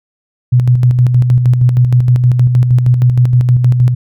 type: tone with tremolo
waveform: sine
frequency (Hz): 123.9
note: B2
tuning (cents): +6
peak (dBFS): -4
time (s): 0.52-3.95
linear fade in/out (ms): 10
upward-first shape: square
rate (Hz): 6.4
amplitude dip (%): 45
effects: none